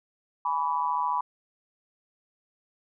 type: tone with amplitude modulation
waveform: sine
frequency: 987.8 Hz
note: B5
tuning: in tune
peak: -20 dBFS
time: 0.45-1.21 s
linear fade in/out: 5 ms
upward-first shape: sine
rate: 154 Hz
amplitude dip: 95%
effects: none